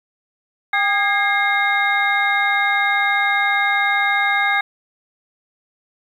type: tone cluster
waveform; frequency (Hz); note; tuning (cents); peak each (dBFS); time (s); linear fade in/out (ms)
sine; 798 / 1224 / 1635 / 2120 / 3755; G5 / D#6 / G#6 / C7 / A#7; +31 / -29 / -28 / +22 / +12; -21 / -25 / -20 / -19 / -28; 0.73-4.61; 5
effects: 8-bit